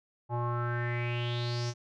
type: tone with low-pass filter sweep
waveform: square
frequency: 120 Hz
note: B2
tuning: 49 cents flat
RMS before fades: -32 dBFS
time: 0.29-1.74 s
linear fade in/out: 50 ms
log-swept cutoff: 860 to 6000 Hz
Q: 5.8
effects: none